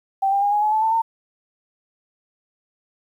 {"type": "tone with pitch steps", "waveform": "sine", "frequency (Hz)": [779, 796.3, 814, 832, 850.5, 869.4, 888.7, 908.4], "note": ["G5", "G5", "G#5", "G#5", "G#5", "A5", "A5", "A#5"], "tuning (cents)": [-11, 27, -35, 3, 41, -21, 17, -45], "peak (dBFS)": -16, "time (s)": [0.22, 1.02], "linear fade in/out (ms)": 10, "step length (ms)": 100, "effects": ["9-bit"]}